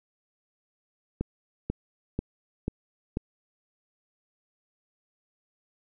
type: click train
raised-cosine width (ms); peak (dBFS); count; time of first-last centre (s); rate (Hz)
3; -15; 5; 1.21-3.171; 2.04
effects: none